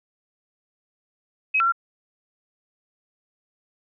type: tone with pitch steps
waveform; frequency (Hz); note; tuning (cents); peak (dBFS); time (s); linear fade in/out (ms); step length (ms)
sine; 2546 / 1352 / 1372; D#7 / E6 / F6; +39 / +43 / -31; -17; 1.54-1.723; 10; 61
effects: none